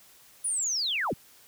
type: linear sweep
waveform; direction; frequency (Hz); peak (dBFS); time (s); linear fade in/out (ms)
sine; down; 9960 to 37.89; -26; 0.44-1.14; 10
effects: white hiss -56 dBFS RMS until 1.47 s